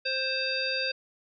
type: harmonic tone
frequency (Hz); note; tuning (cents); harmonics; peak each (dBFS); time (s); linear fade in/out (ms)
526; C5; +9; 1 / 3 / 5 / 7 / 9; -34 / -34 / -32 / -36 / -32; 0.05-0.92; 10
effects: none